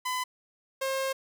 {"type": "tone pair in turn", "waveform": "sawtooth", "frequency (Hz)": [1009, 534.5], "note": ["B5", "C5"], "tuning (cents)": [37, 37], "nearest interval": "major seventh", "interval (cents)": 1100, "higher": "first", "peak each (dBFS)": [-25, -24], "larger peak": "second", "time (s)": [[0.05, 0.24], [0.81, 1.13]], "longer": "second", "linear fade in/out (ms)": 10, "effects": []}